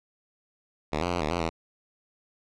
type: tone with pitch steps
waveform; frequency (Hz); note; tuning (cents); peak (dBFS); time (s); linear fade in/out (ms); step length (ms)
5% pulse; 76 / 88 / 87.4 / 75.4 / 87.1 / 81.7; D#2 / F2 / F2 / D2 / F2 / E2; -40 / +14 / +2 / +46 / -4 / -15; -15; 0.92-1.496; 10; 96
effects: low-pass 5000 Hz 12 dB/octave